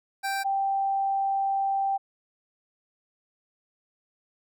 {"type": "tone pair in turn", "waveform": ["25% pulse", "sine"], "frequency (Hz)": [784, 784], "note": ["G5", "G5"], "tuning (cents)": [0, 0], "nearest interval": "unison", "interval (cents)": 0, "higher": "neither", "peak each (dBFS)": -23, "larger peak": "neither", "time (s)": [[0.23, 0.44], [0.44, 1.98]], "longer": "second", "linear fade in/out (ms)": 20, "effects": []}